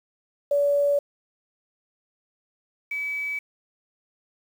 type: tone pair in turn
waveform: sine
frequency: 572 / 2288 Hz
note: D5 / D7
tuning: -46 / -46 cents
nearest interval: 2 octaves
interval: 2400 cents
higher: second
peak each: -18 / -26 dBFS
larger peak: first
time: 0.51-0.99 / 2.91-3.39 s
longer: neither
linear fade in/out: 5 ms
effects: 8-bit